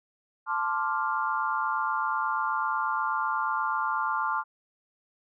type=chord; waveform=sine; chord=D minor seventh; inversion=second; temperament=equal; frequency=880 / 1046.5 / 1174.7 / 1396.9 Hz; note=A5 / C6 / D6 / F6; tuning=0 / 0 / 0 / 0 cents; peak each=-31 dBFS; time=0.46-4.44 s; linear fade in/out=50 ms; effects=none